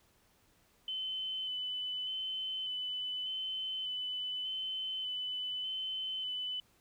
sine tone with vibrato, 3029 Hz, F#7, 40 cents sharp, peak -35 dBFS, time 0.88-6.6 s, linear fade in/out 2 ms, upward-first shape square, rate 0.84 Hz, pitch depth 15 cents each way, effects pink hiss -69 dBFS RMS until 6.8 s

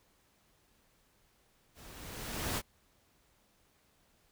pink noise with level ramp, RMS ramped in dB -55 to -32 dBFS, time 1.74-2.62 s, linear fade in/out 50 ms, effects pink hiss -70 dBFS RMS until 4.31 s

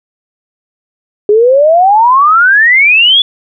sine exponential sweep, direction up, 405.9 to 3472 Hz, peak -3 dBFS, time 1.29-3.22 s, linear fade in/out 2 ms, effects none

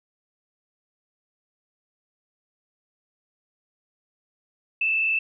sine tone with frequency modulation, 2637 Hz, E7, in tune, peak -20 dBFS, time 4.81-5.19 s, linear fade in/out 5 ms, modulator 40.2 Hz, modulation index 1.3, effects none

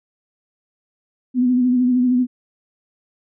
sine tone with vibrato, 249.9 Hz, B3, 21 cents sharp, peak -13 dBFS, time 1.34-2.27 s, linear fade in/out 50 ms, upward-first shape sine, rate 13 Hz, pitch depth 38 cents each way, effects none

